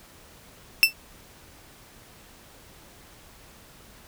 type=tone with exponential decay; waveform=30% pulse; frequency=2667 Hz; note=E7; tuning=20 cents sharp; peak=-6 dBFS; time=0.83-0.93 s; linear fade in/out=0 ms; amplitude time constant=21 ms; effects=pink hiss -51 dBFS RMS until 4.07 s